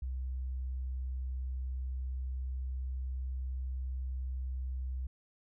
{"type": "tone", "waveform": "sine", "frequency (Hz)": 64.3, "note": "C2", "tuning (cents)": -30, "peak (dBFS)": -34, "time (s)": [0.02, 5.07], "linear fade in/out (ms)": 5, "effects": []}